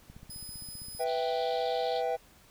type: click train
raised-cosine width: 5 ms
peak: -36 dBFS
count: 14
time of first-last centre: 0.1-0.95 s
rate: 15.3 Hz
type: tone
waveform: 10% pulse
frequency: 5030 Hz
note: D#8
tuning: 18 cents sharp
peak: -36 dBFS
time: 0.3-1.04 s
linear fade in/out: 2 ms
type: chord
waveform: triangle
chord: E minor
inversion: second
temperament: equal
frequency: 493.9 / 659.3 / 784 Hz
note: B4 / E5 / G5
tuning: 0 / 0 / 0 cents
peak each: -30 / -31 / -31 dBFS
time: 0.99-2.17 s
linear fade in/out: 20 ms
type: band-pass noise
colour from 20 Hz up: pink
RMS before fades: -44 dBFS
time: 1.05-2.03 s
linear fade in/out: 50 ms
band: 3100 to 4600 Hz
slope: 96 dB/octave
effects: pink hiss -59 dBFS RMS until 2.5 s